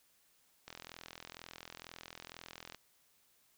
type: click train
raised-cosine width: 0.2 ms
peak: -29 dBFS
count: 88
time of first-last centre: 0.68-2.747 s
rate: 42.1 Hz
effects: white hiss -71 dBFS RMS until 3.57 s